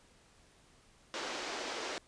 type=band-pass noise; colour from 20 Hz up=pink; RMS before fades=-40 dBFS; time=1.14-1.98 s; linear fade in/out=0 ms; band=320 to 6300 Hz; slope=24 dB/octave; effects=pink hiss -64 dBFS RMS until 2.07 s + resampled to 22050 Hz